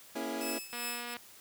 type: chord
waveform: 25% pulse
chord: A# half-diminished seventh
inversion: none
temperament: equal with one note detuned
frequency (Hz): 236.3 / 277.2 / 329.6 / 415.3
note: A#3 / C#4 / E4 / G#4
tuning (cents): +24 / 0 / 0 / 0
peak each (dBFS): -37 / -36 / -36 / -40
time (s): 0.15-0.59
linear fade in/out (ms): 10
type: tone with tremolo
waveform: 10% pulse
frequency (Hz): 2600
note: E7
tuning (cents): -24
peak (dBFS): -26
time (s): 0.41-1.14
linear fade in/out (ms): 0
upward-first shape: triangle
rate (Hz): 2.7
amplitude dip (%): 85
type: click train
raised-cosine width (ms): 0.3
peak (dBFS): -26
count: 106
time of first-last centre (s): 0.73-1.167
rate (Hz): 240
effects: white hiss -55 dBFS RMS until 1.4 s + high-pass 80 Hz 12 dB/octave